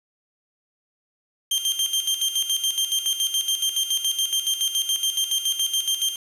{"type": "tone with tremolo", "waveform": "sawtooth", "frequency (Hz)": 3165, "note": "G7", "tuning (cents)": 16, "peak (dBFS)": -16, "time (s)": [1.51, 6.16], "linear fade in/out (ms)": 5, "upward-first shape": "square", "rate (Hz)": 7.1, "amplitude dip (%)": 65, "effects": ["resampled to 32000 Hz", "7-bit"]}